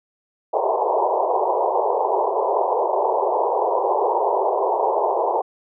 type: band-pass noise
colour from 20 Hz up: white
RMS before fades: -20 dBFS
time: 0.53-5.42 s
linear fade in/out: 10 ms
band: 370 to 1000 Hz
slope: 96 dB/octave
effects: none